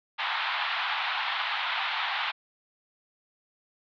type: band-pass noise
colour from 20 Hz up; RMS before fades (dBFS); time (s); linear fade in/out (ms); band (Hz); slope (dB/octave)
pink; -30; 0.18-2.32; 20; 790 to 3900; 48
effects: none